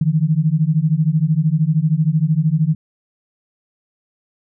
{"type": "beating tone pair", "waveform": "sine", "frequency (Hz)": [150.4, 163.4], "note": ["D3", "E3"], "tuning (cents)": [42, -15], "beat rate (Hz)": 13, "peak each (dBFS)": -16, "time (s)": [0.01, 2.75], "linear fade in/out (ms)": 5, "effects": []}